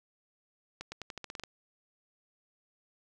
accelerating click train, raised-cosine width 0.2 ms, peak -23 dBFS, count 10, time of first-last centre 0.81-1.437 s, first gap 110 ms, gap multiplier 0.88, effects none

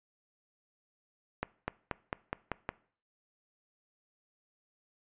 accelerating click train, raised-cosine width 0.5 ms, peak -17 dBFS, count 7, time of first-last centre 1.43-2.691 s, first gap 250 ms, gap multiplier 0.93, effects noise-tail reverb RT60 0.5 s tail -21 dB re dry + resampled to 8000 Hz

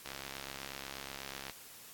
click train, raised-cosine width 0.2 ms, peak -24 dBFS, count 99, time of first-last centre 0.06-1.497 s, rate 68.2 Hz, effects white hiss -53 dBFS RMS until 1.93 s + AAC 64 kbps

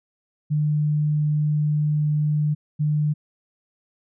sine tone pair in turn, 150.2 / 150.2 Hz, D3 / D3, +39 / +39 cents, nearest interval unison, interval 0 cents, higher neither, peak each -18 dBFS, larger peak neither, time 0.5-2.55 / 2.79-3.14 s, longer first, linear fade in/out 20 ms, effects none

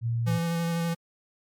sine tone, 116.54 Hz, A#2, in tune, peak -24 dBFS, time 0.01-0.4 s, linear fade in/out 50 ms
square tone with vibrato, 168.2 Hz, E3, 35 cents sharp, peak -26 dBFS, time 0.26-0.95 s, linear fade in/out 20 ms, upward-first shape square, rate 12 Hz, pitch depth 11 cents each way
effects MP3 96 kbps

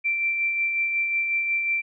sine tone with tremolo, 2349 Hz, D7, in tune, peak -20 dBFS, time 0.04-1.82 s, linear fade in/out 20 ms, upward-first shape sine, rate 5.5 Hz, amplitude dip 35%, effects none

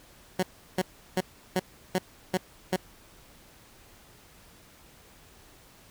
15% pulse tone bursts, 185 Hz, F#3, in tune, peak -17 dBFS, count 7, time 0.39-2.763 s, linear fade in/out 5 ms, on 39 ms, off 350 ms, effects pink hiss -55 dBFS RMS until 5.9 s

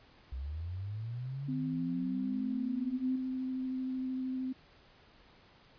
sine linear sweep, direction up, 61.5 to 261.6 Hz, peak -36 dBFS, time 0.32-3.16 s, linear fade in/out 5 ms
sine tone with vibrato, 258.8 Hz, C4, 19 cents flat, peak -33 dBFS, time 1.48-4.53 s, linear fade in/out 10 ms, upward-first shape sine, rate 13 Hz, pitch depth 10 cents each way
effects pink hiss -61 dBFS RMS until 5.78 s + resampled to 11025 Hz

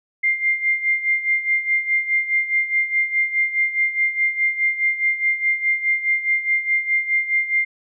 sine tone with tremolo, 2100 Hz, C7, 6 cents sharp, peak -14 dBFS, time 0.23-7.65 s, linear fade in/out 10 ms, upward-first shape sine, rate 4.8 Hz, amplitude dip 75%, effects none

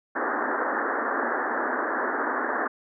white band-pass noise, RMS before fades -27 dBFS, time 0.15-2.68 s, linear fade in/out 10 ms, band 230 to 1800 Hz, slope 96 dB/octave, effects none

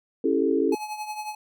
sine chord, A dominant seventh, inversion first, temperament just, 275 / 330 / 396 / 440 Hz, C#4 / E4 / G4 / A4, -14 / +2 / +18 / 0 cents, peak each -25 / -25 / -26 / -25 dBFS, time 0.24-0.75 s, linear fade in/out 5 ms
square tone with tremolo, 850 Hz, G#5, 40 cents sharp, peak -29 dBFS, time 0.72-1.35 s, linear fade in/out 5 ms, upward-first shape triangle, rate 11 Hz, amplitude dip 70%
effects none

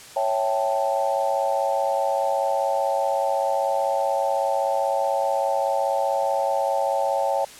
sine chord, A dominant seventh, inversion first, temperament equal, 554.4 / 659.3 / 784 / 880 Hz, C#5 / E5 / G5 / A5, 0 / 0 / 0 / 0 cents, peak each -24 / -27 / -25 / -27 dBFS, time 0.16-7.45 s, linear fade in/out 5 ms, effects white hiss -43 dBFS RMS until 7.59 s + low-pass 10000 Hz 12 dB/octave

